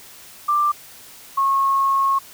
sine tone pair in turn, 1182 / 1090.6 Hz, D6 / C#6, +11 / -29 cents, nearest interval minor second, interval 140 cents, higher first, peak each -15 dBFS, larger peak neither, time 0.48-0.72 / 1.37-2.19 s, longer second, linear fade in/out 10 ms, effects white hiss -43 dBFS RMS until 2.33 s

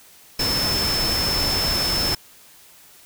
sine tone in noise, 5274 Hz, E8, in tune, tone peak -21 dBFS, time 0.39-2.15 s, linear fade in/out 5 ms, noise pink, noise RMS -25 dBFS, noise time 0.39-2.15 s, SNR +1 dB, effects white hiss -49 dBFS RMS until 3.05 s

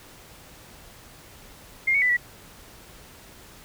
sine tone with pitch steps, 2119 / 2226 / 1991 / 1943 Hz, C7 / C#7 / B6 / B6, +21 / +7 / +14 / -29 cents, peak -18 dBFS, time 1.87-2.17 s, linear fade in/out 10 ms, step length 75 ms, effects pink hiss -48 dBFS RMS until 3.64 s

